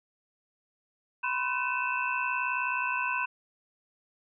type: tone cluster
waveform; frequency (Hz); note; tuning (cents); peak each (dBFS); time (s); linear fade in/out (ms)
sine; 991 / 1050 / 1518 / 2527 / 2659; B5 / C6 / F#6 / D#7 / E7; +6 / +6 / +44 / +26 / +14; -32 / -37 / -33 / -37 / -33; 1.23-3.26; 10
effects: none